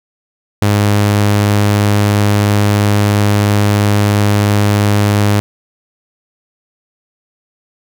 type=tone; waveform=sawtooth; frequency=103 Hz; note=G#2; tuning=14 cents flat; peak=-5 dBFS; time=0.62-5.4 s; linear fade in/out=0 ms; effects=none